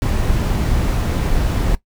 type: noise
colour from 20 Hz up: brown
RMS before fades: -17 dBFS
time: 0.02-1.75 s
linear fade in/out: 0 ms
effects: noise-tail reverb RT60 0.1 s tail -17 dB re dry